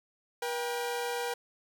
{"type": "tone pair together", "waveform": "sawtooth", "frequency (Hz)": [480.2, 791], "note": ["B4", "G5"], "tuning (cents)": [-49, 15], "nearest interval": "major sixth", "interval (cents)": 864, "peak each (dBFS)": [-29, -33], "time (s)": [0.42, 1.34], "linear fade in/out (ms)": 5, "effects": []}